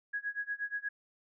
sine tone with tremolo, 1661.2 Hz, G#6, in tune, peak -31 dBFS, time 0.13-0.89 s, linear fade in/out 10 ms, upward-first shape sine, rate 8.4 Hz, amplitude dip 95%, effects none

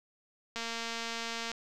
click train, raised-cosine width 0.2 ms, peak -20 dBFS, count 221, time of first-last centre 0.56-1.517 s, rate 230 Hz, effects none

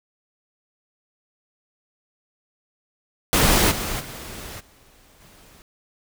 pink noise with level steps, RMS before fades -17 / -27 / -36 / -54 / -50 dBFS, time 3.33-5.62 s, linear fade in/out 0 ms, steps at 3.7 / 3.99 / 4.59 / 5.2 s, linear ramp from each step 20 ms, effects none

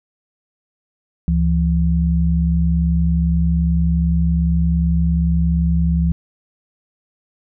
sine tone pair together, 70.7 / 168.15 Hz, C#2 / E3, +35 / +35 cents, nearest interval octave + minor third, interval 1500 cents, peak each -16 dBFS, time 1.28-6.12 s, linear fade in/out 0 ms, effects none

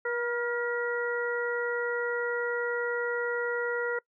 harmonic tone with a mistuned harmonic, 480 Hz, B4, 49 cents flat, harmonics 1 / 2 / 3 / 4, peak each -30 / -39 / -33 / -36 dBFS, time 0.05-3.99 s, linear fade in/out 5 ms, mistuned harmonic 3, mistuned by -37 cents, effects noise-tail reverb RT60 0.1 s tail -24 dB re dry

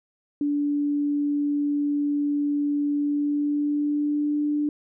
sine tone with pitch glide, 290 to 295.4 Hz, D4 to D4, -22 to +10 cents, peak -21 dBFS, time 0.41-4.69 s, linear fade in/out 2 ms, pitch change +32 cents, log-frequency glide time 2.93-4.4 s, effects none

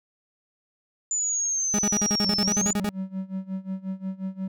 sine exponential two-way sweep, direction down then up, 7060 to 5274 to 7060 Hz, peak -23 dBFS, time 1.11-2.73 s, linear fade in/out 2 ms, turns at 2.4 s
40% pulse tone bursts, 207.1 Hz, G#3, 5 cents flat, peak -22 dBFS, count 13, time 1.74-2.89 s, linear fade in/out 0 ms, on 46 ms, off 46 ms
triangle tone with tremolo, 190 Hz, F#3, 46 cents sharp, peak -24 dBFS, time 2.25-4.48 s, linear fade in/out 5 ms, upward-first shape sine, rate 5.6 Hz, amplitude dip 90%
effects none

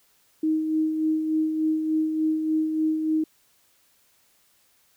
sine tone with tremolo, 313.8 Hz, D#4, 15 cents sharp, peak -19 dBFS, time 0.43-3.24 s, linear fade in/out 5 ms, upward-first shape sine, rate 3.4 Hz, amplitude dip 45%, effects white hiss -63 dBFS RMS until 4.96 s

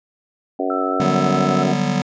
harmonic tone, 93.3 Hz, F#2, 15 cents sharp, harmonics 3 / 4 / 5 / 6 / 7 / 8, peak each -24 / -26 / -27 / -29 / -26 / -27 dBFS, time 0.59-1.73 s, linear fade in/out 5 ms
sine tone with vibrato, 1318.5 Hz, E6, in tune, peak -23 dBFS, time 0.7-1.63 s, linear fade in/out 2 ms, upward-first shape square, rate 4.5 Hz, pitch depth 11 cents each way
square chord, G major seventh, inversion second, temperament just, 147 / 183.75 / 196 / 245 Hz, D3 / F#3 / G3 / B3, +2 / -12 / 0 / -14 cents, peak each -24 dBFS, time 1-2.02 s, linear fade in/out 2 ms
effects resampled to 16000 Hz

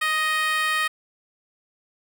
10% pulse tone with high-pass filter, 624 Hz, D#5, 5 cents sharp, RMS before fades -23 dBFS, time 0.01-0.88 s, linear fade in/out 10 ms, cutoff 1500 Hz, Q 4.4, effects none

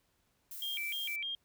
violet noise, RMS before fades -45 dBFS, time 0.51-1.16 s, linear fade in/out 2 ms
sine tone with vibrato, 2736 Hz, F7, 36 cents flat, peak -35 dBFS, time 0.62-1.35 s, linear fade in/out 2 ms, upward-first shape square, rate 3.3 Hz, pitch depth 280 cents each way
effects pink hiss -75 dBFS RMS until 1.44 s

